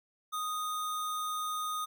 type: tone with sample-and-hold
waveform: sine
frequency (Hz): 1244.5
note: D#6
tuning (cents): 0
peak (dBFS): -32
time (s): 0.32-1.86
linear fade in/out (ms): 20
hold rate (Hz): 4900
effects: none